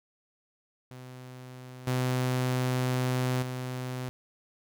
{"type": "tone with level steps", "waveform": "sawtooth", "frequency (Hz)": 127.2, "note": "C3", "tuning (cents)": -48, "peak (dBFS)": [-39, -22, -29], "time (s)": [0.91, 4.09], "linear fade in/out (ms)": 0, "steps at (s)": [1.87, 3.42], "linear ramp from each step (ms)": 5, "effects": []}